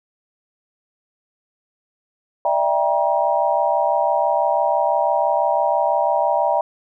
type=chord; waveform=sine; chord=E half-diminished seventh; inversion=third; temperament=just; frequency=593.3 / 659.3 / 791.1 / 949.3 Hz; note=D5 / E5 / G5 / Bb5; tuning=+18 / 0 / +16 / +31 cents; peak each=-21 dBFS; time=2.45-6.61 s; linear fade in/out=2 ms; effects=none